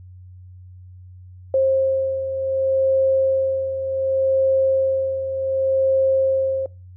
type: beating tone pair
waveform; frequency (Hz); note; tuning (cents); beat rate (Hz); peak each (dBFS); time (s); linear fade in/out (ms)
sine; 532 / 532.67; C5 / C5; +29 / +31; 0.67; -24 / -17; 1.54-6.66; 2
effects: noise-tail reverb RT60 0.3 s tail -24 dB re dry + added 91 Hz sine -39 dBFS peak until 6.96 s